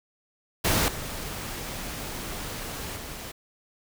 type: noise with level steps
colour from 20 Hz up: pink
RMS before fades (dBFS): -23 / -35 / -38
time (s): 0.64-3.32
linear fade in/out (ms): 10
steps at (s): 0.88 / 2.96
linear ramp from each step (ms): 2
effects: none